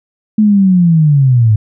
sine linear sweep, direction down, 217.5 to 103.83 Hz, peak -5 dBFS, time 0.38-1.56 s, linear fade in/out 5 ms, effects none

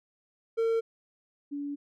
triangle / sine tone pair in turn, 454.7 / 286.4 Hz, A#4 / D4, -43 / -43 cents, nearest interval minor sixth, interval 800 cents, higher first, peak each -22 / -32 dBFS, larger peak first, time 0.57-0.81 / 1.51-1.76 s, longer second, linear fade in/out 20 ms, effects none

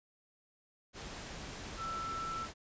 sine tone in noise, 1331 Hz, E6, 16 cents sharp, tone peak -37 dBFS, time 1.77-2.48 s, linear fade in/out 50 ms, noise pink, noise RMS -45 dBFS, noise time 0.93-2.54 s, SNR +5 dB, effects resampled to 16000 Hz

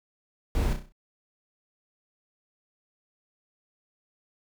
brown noise with echo, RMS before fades -25 dBFS, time 0.55-0.73 s, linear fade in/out 0 ms, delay 32 ms, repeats 6, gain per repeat -6 dB, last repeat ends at 0.922 s, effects none

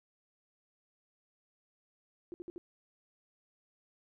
sine tone bursts, 349.2 Hz, F4, in tune, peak -40 dBFS, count 4, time 2.32-2.58 s, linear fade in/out 0 ms, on 20 ms, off 60 ms, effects none

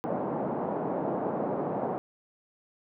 white band-pass noise, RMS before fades -31 dBFS, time 0.04-1.98 s, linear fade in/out 0 ms, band 150 to 790 Hz, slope 24 dB/octave, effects none

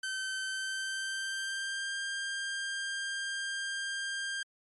sawtooth tone with pitch glide, 1541 to 1595.3 Hz, G6 to G6, -30 to +30 cents, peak -30 dBFS, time 0.03-4.43 s, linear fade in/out 5 ms, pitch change +60 cents, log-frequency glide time 0.46-1.97 s, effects MP3 48 kbps

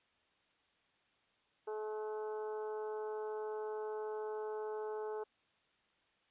harmonic tone, 214.6 Hz, A3, 43 cents flat, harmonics 2 / 3 / 4 / 5 / 6 / 7, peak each -39 / -54 / -47 / -55 / -57 / -58 dBFS, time 1.67-5.24 s, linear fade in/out 10 ms, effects white hiss -74 dBFS RMS until 6.3 s + resampled to 8000 Hz

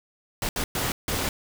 pink noise bursts at uneven times, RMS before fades -27 dBFS, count 4, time 0.42-0.49 / 0.56-0.64 / 0.75-0.92 / 1.08-1.29 s, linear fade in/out 2 ms, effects none

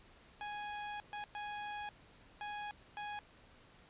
sawtooth tone bursts at uneven times, 830.6 Hz, G#5, in tune, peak -37 dBFS, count 5, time 0.41-1 / 1.13-1.24 / 1.35-1.89 / 2.41-2.71 / 2.97-3.19 s, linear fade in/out 0 ms, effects pink hiss -62 dBFS RMS until 3.89 s + resampled to 8000 Hz

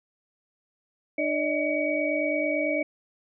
sine tone cluster, 300.7 / 579 / 628 / 2263 Hz, D4 / D5 / D#5 / C#7, +41 / -25 / +16 / +35 cents, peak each -29 dBFS, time 1.18-2.83 s, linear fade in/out 5 ms, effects none

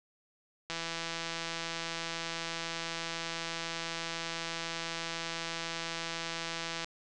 click train, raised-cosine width 0.2 ms, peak -19 dBFS, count 1021, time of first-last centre 0.7-6.845 s, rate 166 Hz, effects resampled to 22050 Hz

